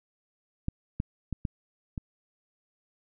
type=clicks; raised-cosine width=5 ms; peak=-16 / -16 / -19 / -17 / -21 dBFS; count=5; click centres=0.684 / 1.001 / 1.327 / 1.452 / 1.978 s; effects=none